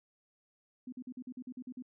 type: tone bursts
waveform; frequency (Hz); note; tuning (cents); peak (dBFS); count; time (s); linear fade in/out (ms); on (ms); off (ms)
sine; 252.1; B3; +36; -40; 10; 0.87-1.824; 5; 54; 46
effects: none